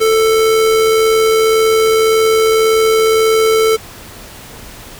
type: tone with amplitude modulation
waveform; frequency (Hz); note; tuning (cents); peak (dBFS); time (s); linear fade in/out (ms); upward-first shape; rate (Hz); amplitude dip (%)
square; 442.5; A4; +10; -8; 0-3.77; 20; sine; 81.8; 30
effects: pink hiss -34 dBFS RMS until 4.99 s